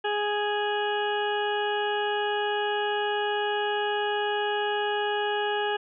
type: harmonic tone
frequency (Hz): 415.3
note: G#4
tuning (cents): 0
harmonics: 1 / 2 / 3 / 4 / 6 / 7 / 8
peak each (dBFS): -28 / -29 / -40 / -32 / -42 / -35 / -44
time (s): 0.04-5.77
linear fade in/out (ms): 10
effects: none